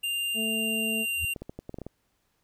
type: tone with pitch glide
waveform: square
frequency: 2794 to 2776 Hz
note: F7 to F7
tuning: 0 to -11 cents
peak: -28 dBFS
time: 0.03-1.34 s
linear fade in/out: 10 ms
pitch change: -11 cents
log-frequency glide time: 0.26-1.23 s
type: harmonic tone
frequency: 220.5 Hz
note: A3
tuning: 4 cents sharp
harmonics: 1 / 2 / 3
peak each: -31 / -37 / -41 dBFS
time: 0.34-1.06 s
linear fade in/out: 50 ms
type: tone with exponential growth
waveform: sine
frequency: 81.9 Hz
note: E2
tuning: 11 cents flat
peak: -28 dBFS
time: 1.14-1.25 s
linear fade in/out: 5 ms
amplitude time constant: 23 ms
type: clicks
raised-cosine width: 2 ms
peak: -24 dBFS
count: 9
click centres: 1.362 / 1.42 / 1.495 / 1.59 / 1.694 / 1.743 / 1.786 / 1.817 / 1.866 s
effects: pink hiss -73 dBFS RMS until 2.43 s